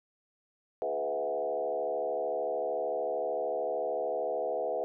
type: tone with frequency modulation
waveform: sine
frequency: 571 Hz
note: D5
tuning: 49 cents flat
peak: -29 dBFS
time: 0.82-4.84 s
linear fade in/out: 0 ms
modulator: 73.3 Hz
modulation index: 2.2
effects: none